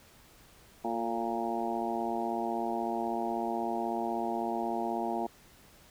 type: harmonic tone with a mistuned harmonic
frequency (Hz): 116.2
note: A#2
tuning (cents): -5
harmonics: 2 / 3 / 4 / 5 / 6 / 7 / 8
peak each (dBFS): -37 / -36 / -42 / -43 / -35 / -37 / -40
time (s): 0.84-5.27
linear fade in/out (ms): 10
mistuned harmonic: 4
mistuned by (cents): -54
effects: pink hiss -58 dBFS RMS until 5.9 s